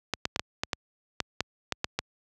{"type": "clicks", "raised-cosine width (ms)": 0.2, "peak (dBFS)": -9, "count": 11, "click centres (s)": [0.137, 0.254, 0.361, 0.395, 0.635, 0.732, 1.203, 1.406, 1.723, 1.844, 1.99], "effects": ["high-pass 60 Hz 12 dB/octave"]}